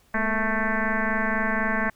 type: tone with frequency modulation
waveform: sine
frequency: 880 Hz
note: A5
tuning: in tune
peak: -21 dBFS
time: 0.14-1.9 s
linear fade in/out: 5 ms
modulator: 223 Hz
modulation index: 4.8
effects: pink hiss -61 dBFS RMS until 1.95 s